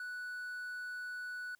triangle tone with quantisation, 1480 Hz, F#6, in tune, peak -38 dBFS, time 0-1.55 s, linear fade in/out 2 ms, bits 11, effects white hiss -75 dBFS RMS until 1.59 s

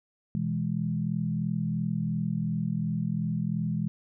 sine chord, E major, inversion second, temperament equal with one note detuned, 124.47 / 164.81 / 207.7 Hz, B2 / E3 / G#3, +14 / 0 / 0 cents, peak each -33 / -29 / -31 dBFS, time 0.35-3.88 s, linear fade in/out 0 ms, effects none

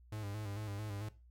45% pulse tone with vibrato, 103.83 Hz, G#2, in tune, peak -40 dBFS, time 0.12-1.09 s, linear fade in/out 5 ms, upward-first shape square, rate 4.5 Hz, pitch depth 55 cents each way, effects noise-tail reverb RT60 0.3 s tail -17 dB re dry + added 60 Hz sine -58 dBFS peak until 1.3 s

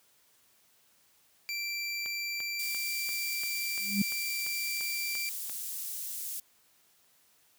25% pulse tone, 2349 Hz, D7, in tune, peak -29 dBFS, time 1.49-5.29 s, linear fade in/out 0 ms
click train, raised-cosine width 0.3 ms, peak -29 dBFS, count 11, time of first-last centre 2.06-5.496 s, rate 2.91 Hz
pink high-pass noise, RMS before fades -38 dBFS, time 2.59-6.4 s, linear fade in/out 5 ms, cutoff 9700 Hz, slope 12 dB/octave
sine tone with exponential growth, 200.4 Hz, G3, 38 cents sharp, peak -21 dBFS, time 3.79-4.02 s, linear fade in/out 5 ms, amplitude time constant 49 ms
effects white hiss -66 dBFS RMS until 7.58 s + high-pass 60 Hz 12 dB/octave

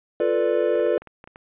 triangle chord, B half-diminished seventh, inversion second, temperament equal, 349.2 / 440 / 493.9 / 587.3 Hz, F4 / A4 / B4 / D5, 0 / 0 / 0 / 0 cents, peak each -23 / -22 / -21 / -22 dBFS, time 0.2-0.98 s, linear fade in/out 2 ms
clicks, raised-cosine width 0.5 ms, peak -27 dBFS, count 8, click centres 0.755 / 0.798 / 0.865 / 1.02 / 1.073 / 1.241 / 1.275 / 1.359 s
effects resampled to 8000 Hz

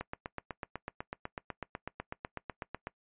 click train, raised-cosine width 0.5 ms, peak -22 dBFS, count 24, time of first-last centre 0.01-2.871 s, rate 8.04 Hz, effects noise-tail reverb RT60 0.1 s tail -21 dB re dry + resampled to 8000 Hz

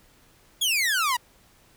sawtooth exponential sweep, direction down, 3447 to 932.3 Hz, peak -18 dBFS, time 0.61-1.17 s, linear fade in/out 10 ms, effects pink hiss -58 dBFS RMS until 1.76 s

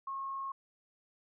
sine tone with frequency modulation, 1085 Hz, C#6, 37 cents flat, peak -36 dBFS, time 0.07-0.52 s, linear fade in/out 5 ms, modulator 41.5 Hz, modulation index 0.28, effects none

